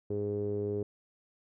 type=tone with low-pass filter; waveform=sawtooth; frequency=102.8 Hz; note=G#2; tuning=17 cents flat; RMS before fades=-33 dBFS; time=0.1-0.83 s; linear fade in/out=5 ms; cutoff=420 Hz; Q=8.2; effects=none